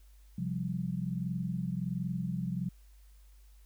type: chord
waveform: sine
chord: C suspended fourth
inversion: none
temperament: equal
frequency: 130.81 / 174.61 / 196 Hz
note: C3 / F3 / G3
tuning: 0 / 0 / 0 cents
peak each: -37 / -34 / -38 dBFS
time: 0.38-2.69 s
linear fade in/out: 5 ms
effects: added 50 Hz sine -54 dBFS peak until 3.65 s + white hiss -69 dBFS RMS until 3.65 s